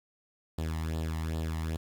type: tone with flanger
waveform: sawtooth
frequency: 80.2 Hz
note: E2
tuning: 47 cents flat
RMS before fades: -33 dBFS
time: 0.58-1.77 s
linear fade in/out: 5 ms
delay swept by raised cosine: 0.24 to 1.03 ms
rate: 2.5 Hz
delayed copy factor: +0.7
effects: 9-bit